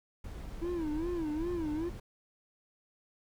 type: noise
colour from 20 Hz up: brown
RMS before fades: -42 dBFS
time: 0.24-2 s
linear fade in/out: 5 ms
type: tone with vibrato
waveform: triangle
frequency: 325.6 Hz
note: E4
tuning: 21 cents flat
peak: -30 dBFS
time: 0.61-1.9 s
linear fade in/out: 20 ms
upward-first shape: sine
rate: 2.5 Hz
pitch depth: 150 cents each way
effects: none